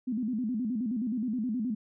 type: tone with vibrato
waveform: sine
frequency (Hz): 233.1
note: A#3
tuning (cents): 0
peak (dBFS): -28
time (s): 0.07-1.75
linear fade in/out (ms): 10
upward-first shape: square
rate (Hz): 9.5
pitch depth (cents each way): 150
effects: none